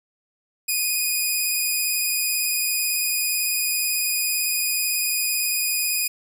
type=tone with vibrato; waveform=5% pulse; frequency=2475 Hz; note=D#7; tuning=10 cents flat; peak=-12 dBFS; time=0.68-6.08 s; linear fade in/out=10 ms; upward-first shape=square; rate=18 Hz; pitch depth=15 cents each way; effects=none